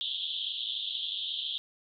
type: band-pass noise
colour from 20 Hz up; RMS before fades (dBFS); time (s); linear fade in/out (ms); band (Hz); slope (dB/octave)
white; -35; 0.01-1.58; 0; 3100 to 3700; 96
effects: none